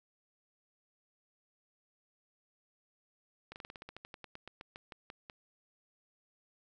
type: slowing click train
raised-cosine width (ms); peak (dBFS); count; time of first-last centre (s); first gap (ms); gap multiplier
0.3; -30; 19; 3.52-5.298; 39; 1.1
effects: none